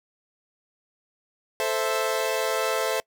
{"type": "chord", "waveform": "sawtooth", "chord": "A minor", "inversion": "none", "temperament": "equal", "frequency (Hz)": [440, 523.3, 659.3], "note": ["A4", "C5", "E5"], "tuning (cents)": [0, 0, 0], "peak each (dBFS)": -24, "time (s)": [1.6, 3], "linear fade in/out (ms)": 0, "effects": ["noise-tail reverb RT60 0.1 s tail -25 dB re dry"]}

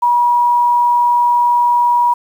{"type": "tone", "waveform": "sine", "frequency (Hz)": 963, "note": "B5", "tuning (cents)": -44, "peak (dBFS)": -9, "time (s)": [0.02, 2.14], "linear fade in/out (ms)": 10, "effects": ["7-bit"]}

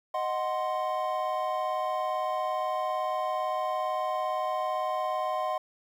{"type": "chord", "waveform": "triangle", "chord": "C diminished", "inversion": "first", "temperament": "equal", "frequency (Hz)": [622.3, 740, 1046.5], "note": ["Eb5", "Gb5", "C6"], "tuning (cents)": [0, 0, 0], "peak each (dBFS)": -30, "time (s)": [0.14, 5.58], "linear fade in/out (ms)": 5, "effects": ["10-bit"]}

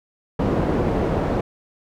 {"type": "low-pass noise", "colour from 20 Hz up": "white", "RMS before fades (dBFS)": -21, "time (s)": [0.39, 1.41], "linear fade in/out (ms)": 5, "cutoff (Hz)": 460, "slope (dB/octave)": 12, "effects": []}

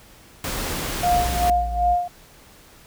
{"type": "noise", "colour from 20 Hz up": "pink", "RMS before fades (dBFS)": -27, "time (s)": [0.44, 1.5], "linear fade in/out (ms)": 2}
{"type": "tone with tremolo", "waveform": "sine", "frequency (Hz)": 708, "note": "F5", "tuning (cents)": 23, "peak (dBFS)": -15, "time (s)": [1.03, 2.08], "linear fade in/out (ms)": 5, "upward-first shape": "sine", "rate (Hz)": 2.6, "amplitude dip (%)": 80}
{"type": "tone with pitch glide", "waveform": "triangle", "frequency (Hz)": [61.74, 55.97], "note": ["B1", "A1"], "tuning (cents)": [0, 30], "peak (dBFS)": -23, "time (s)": [1.08, 1.97], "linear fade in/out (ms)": 50, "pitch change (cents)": -170, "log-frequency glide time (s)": [1.24, 1.77]}
{"effects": ["pink hiss -49 dBFS RMS until 2.86 s"]}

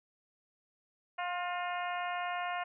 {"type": "harmonic tone with a mistuned harmonic", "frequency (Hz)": 354.2, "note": "F4", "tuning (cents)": 24, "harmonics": [2, 3, 4, 5, 6, 7, 8], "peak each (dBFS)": [-36, -40, -42, -44, -46, -47, -48], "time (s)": [1.18, 2.64], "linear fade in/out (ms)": 10, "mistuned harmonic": 5, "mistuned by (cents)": 26, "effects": []}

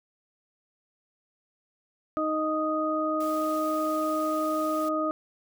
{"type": "harmonic tone", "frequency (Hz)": 311.1, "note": "D#4", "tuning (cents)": 0, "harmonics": [1, 2, 4], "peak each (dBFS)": [-29, -29, -29], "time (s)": [2.17, 5.11], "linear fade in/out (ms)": 0}
{"type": "noise", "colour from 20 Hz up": "white", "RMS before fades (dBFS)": -46, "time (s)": [3.2, 4.89], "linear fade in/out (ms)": 5}
{"effects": []}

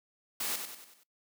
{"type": "noise with echo", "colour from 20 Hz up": "white", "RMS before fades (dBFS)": -34, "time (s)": [0.4, 0.56], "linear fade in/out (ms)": 5, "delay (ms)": 95, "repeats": 5, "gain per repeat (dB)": -6, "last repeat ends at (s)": 1.035, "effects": ["noise-tail reverb RT60 0.2 s tail -26 dB re dry", "high-pass 200 Hz 12 dB/octave"]}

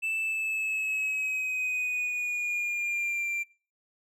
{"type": "tone with pitch glide", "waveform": "triangle", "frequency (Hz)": [2642, 2367], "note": ["E7", "D7"], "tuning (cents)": [3, 13], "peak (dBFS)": -26, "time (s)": [0.02, 3.44], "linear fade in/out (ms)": 20, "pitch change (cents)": -190, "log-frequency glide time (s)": [0.19, 3.28], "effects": ["noise-tail reverb RT60 0.4 s tail -22 dB re dry"]}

